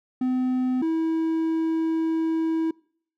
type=tone pair in turn; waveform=triangle; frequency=254.9 / 323.8 Hz; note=C4 / E4; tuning=-45 / -31 cents; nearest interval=major third; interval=414 cents; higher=second; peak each=-19 / -19 dBFS; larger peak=neither; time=0.21-0.82 / 0.82-2.71 s; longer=second; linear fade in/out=5 ms; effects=noise-tail reverb RT60 0.6 s tail -26 dB re dry